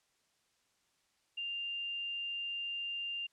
sine tone, 2794 Hz, F7, in tune, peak -36 dBFS, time 1.37-3.27 s, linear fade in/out 10 ms, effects white hiss -75 dBFS RMS until 3.32 s + low-pass 8000 Hz 12 dB/octave

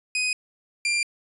sawtooth tone pair in turn, 2500 / 2381 Hz, D#7 / D7, +8 / +23 cents, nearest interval minor second, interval 85 cents, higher first, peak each -19 / -18 dBFS, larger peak second, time 0.15-0.33 / 0.85-1.03 s, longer neither, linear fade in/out 2 ms, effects resampled to 24000 Hz

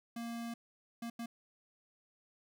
square tone bursts at uneven times, 233.1 Hz, A#3, in tune, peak -40 dBFS, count 3, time 0.16-0.54 / 1.02-1.1 / 1.19-1.26 s, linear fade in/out 5 ms, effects none

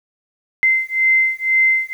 sine beating tone pair, 2073 / 2075 Hz, C7 / C7, -17 / -15 cents, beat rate 2 Hz, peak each -16 dBFS, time 0.63-1.93 s, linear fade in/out 0 ms, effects 8-bit

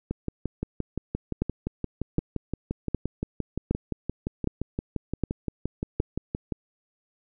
two click trains, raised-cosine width 3 ms, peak -11 / -15 dBFS, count 7 / 38, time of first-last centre 1.42-6 / 0.11-6.522 s, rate 1.31 / 5.77 Hz, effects none

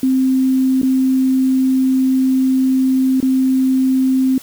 sine tone with dropouts, 261.6 Hz, C4, in tune, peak -11 dBFS, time 0.03-4.38 s, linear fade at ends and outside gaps 2 ms, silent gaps 0.816-0.83 / 3.203-3.227 s, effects white hiss -39 dBFS RMS until 4.42 s

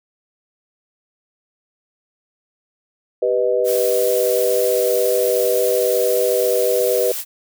sine chord, G augmented, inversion none, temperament equal, 392 / 493.9 / 622.3 Hz, G4 / B4 / D#5, 0 / 0 / 0 cents, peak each -21 / -17 / -21 dBFS, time 3.22-7.12 s, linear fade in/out 5 ms
blue noise, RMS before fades -26 dBFS, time 3.64-7.25 s, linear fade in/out 50 ms
effects none

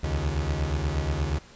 30% pulse beating tone pair, 69.3 / 77.7 Hz, C#2 / D#2, 0 / -2 cents, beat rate 8.4 Hz, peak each -25 dBFS, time 0.03-1.39 s, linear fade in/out 10 ms, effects pink hiss -51 dBFS RMS until 1.55 s + resampled to 16000 Hz

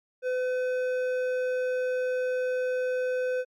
triangle tone with hard clipping, 506 Hz, B4, 42 cents sharp, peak -27 dBFS, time 0.22-3.45 s, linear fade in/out 50 ms, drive 12 dB, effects MP3 96 kbps

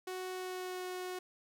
sawtooth tone with pitch glide, 370 to 365.8 Hz, F#4 to F#4, 0 to -20 cents, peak -35 dBFS, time 0.07-1.19 s, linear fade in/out 5 ms, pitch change -20 cents, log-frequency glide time 0.32-0.84 s, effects none

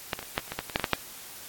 clicks, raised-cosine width 0.3 ms, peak -10 / -19 / -23 / -9 / -29 / -17 / -13 / -20 / -7 / -14 / -8 / -6 dBFS, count 12, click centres 0.132 / 0.191 / 0.228 / 0.379 / 0.479 / 0.52 / 0.59 / 0.698 / 0.759 / 0.797 / 0.842 / 0.933 s, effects white hiss -44 dBFS RMS until 1.48 s + AAC 64 kbps

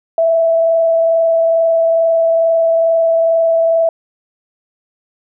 sine tone with frequency modulation, 659.3 Hz, E5, in tune, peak -9 dBFS, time 0.18-3.89 s, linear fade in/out 2 ms, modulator 22.3 Hz, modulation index 0.26, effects none

